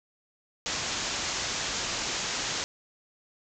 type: low-pass noise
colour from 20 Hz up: white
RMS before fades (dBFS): -32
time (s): 0.66-2.64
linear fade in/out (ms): 0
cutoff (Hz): 7300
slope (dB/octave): 96
effects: none